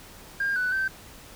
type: tone with pitch steps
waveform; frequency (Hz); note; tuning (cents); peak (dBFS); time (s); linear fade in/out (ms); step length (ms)
sine; 1607 / 1492 / 1552; G6 / F#6 / G6; +43 / +14 / -18; -22; 0.4-0.88; 5; 160
effects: tanh soft clip ceiling -20 dBFS + pink hiss -47 dBFS RMS until 1.35 s